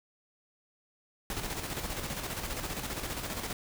pink noise with tremolo, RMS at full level -35 dBFS, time 1.3-3.53 s, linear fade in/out 2 ms, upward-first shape square, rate 15 Hz, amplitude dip 45%, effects none

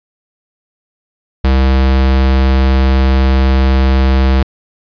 square tone, 66 Hz, C2, 16 cents sharp, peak -8 dBFS, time 1.44-4.43 s, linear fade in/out 5 ms, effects resampled to 11025 Hz

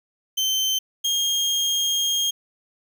30% pulse tone pair in turn, 3100 / 3233 Hz, G7 / G#7, -20 / -47 cents, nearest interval minor second, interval 73 cents, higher second, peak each -17 dBFS, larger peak neither, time 0.37-0.79 / 1.04-2.31 s, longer second, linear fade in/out 10 ms, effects none

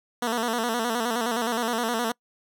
10% pulse tone with vibrato, 233.1 Hz, A#3, in tune, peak -16 dBFS, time 0.22-2.12 s, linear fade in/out 5 ms, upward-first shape square, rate 9.6 Hz, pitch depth 72 cents each way, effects noise-tail reverb RT60 0.1 s tail -26 dB re dry

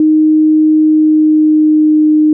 sine tone with pitch glide, 310 to 306.3 Hz, D#4 to D#4, -6 to -27 cents, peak -5 dBFS, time 0-2.33 s, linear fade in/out 2 ms, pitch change -21 cents, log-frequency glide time 0.81-2.13 s, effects none

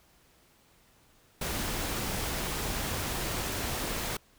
pink noise, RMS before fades -33 dBFS, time 1.41-4.17 s, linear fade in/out 5 ms, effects pink hiss -63 dBFS RMS until 4.38 s

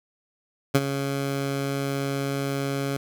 15% pulse tone with ADSR envelope, 138.59 Hz, C#3, in tune, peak -8 dBFS, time 0.74-2.97 s, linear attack 14 ms, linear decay 40 ms, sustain -11 dB, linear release 3 ms, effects none

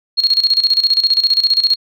sine tone with tremolo, 4282 Hz, C8, 39 cents sharp, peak -8 dBFS, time 0.17-1.76 s, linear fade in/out 20 ms, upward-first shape square, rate 15 Hz, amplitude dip 75%, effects none

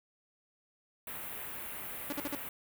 white band-stop noise, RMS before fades -42 dBFS, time 1.07-2.49 s, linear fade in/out 2 ms, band 2800 to 11000 Hz, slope 24 dB/octave
sawtooth tone bursts, 287.4 Hz, D4, 37 cents flat, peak -30 dBFS, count 4, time 2.1-2.349 s, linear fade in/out 0 ms, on 24 ms, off 51 ms
effects none

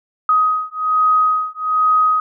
sine beating tone pair, 1256 / 1257.2 Hz, D#6 / D#6, +16 / +18 cents, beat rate 1.2 Hz, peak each -16 dBFS, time 0.29-2.2 s, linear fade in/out 2 ms, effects none

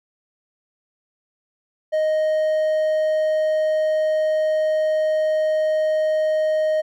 triangle tone, 622.3 Hz, D#5, in tune, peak -15 dBFS, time 1.92-6.82 s, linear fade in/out 20 ms, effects none

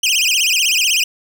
25% pulse tone with vibrato, 2788 Hz, F7, 4 cents flat, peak -9 dBFS, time 0.03-1.04 s, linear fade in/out 5 ms, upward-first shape sine, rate 16 Hz, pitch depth 240 cents each way, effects none

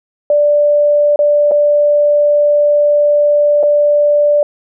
sine tone with dropouts, 587.3 Hz, D5, in tune, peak -7 dBFS, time 0.3-4.43 s, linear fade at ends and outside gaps 2 ms, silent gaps 1.16-1.19 / 1.512-1.517 / 3.63-3.634 s, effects none

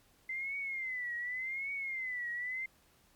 sine tone with vibrato, 2063 Hz, C7, 25 cents flat, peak -35 dBFS, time 0.29-2.66 s, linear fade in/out 5 ms, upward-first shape triangle, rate 0.87 Hz, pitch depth 150 cents each way, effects pink hiss -67 dBFS RMS until 3.15 s + MP3 96 kbps

